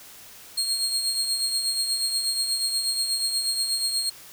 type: tone with tremolo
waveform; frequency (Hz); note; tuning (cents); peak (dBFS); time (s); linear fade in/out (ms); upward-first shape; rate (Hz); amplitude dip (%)
30% pulse; 4246; C8; +25; -18; 0.57-4.1; 10; triangle; 8.3; 55
effects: white hiss -46 dBFS RMS until 4.32 s